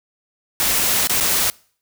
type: noise with dropouts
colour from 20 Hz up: white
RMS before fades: -18 dBFS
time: 0.6-1.5 s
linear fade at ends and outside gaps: 0 ms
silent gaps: 1.072-1.096 / 1.201-1.208 s
effects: noise-tail reverb RT60 0.5 s tail -25 dB re dry